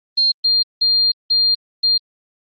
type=tone bursts at uneven times; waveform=sine; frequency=4200 Hz; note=C8; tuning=6 cents sharp; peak=-12 dBFS; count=5; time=0.17-0.32 / 0.44-0.63 / 0.81-1.12 / 1.3-1.55 / 1.83-1.98 s; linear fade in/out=10 ms; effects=Opus 24 kbps